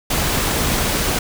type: noise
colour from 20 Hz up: pink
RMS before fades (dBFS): -19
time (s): 0.1-1.19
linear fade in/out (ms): 5
effects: none